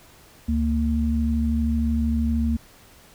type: tone pair together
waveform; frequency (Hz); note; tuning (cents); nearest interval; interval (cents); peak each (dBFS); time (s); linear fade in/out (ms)
sine; 72.2 / 229.5; D2 / A#3; -29 / -27; octave + minor sixth; 2002; -22; 0.48-2.57; 10
effects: pink hiss -51 dBFS RMS until 3.14 s